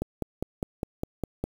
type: click train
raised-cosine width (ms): 2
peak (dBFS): -15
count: 8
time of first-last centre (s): 0.02-1.44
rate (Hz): 4.93
effects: 7-bit